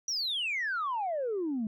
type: exponential sweep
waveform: sine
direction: down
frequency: 5920 to 207.7 Hz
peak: -28 dBFS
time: 0.08-1.67 s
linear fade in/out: 2 ms
effects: tanh soft clip ceiling -26 dBFS